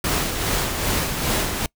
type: noise with tremolo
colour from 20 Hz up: pink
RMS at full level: -21 dBFS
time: 0.04-1.66 s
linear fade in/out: 2 ms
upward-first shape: sine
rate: 2.5 Hz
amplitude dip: 45%
effects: noise-tail reverb RT60 0.1 s tail -25 dB re dry